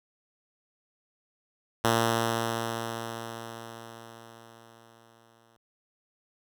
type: tone with exponential decay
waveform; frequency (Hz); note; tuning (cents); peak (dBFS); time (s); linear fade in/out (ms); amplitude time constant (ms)
5% pulse; 115; A#2; -23; -10; 1.84-5.57; 5; 810
effects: none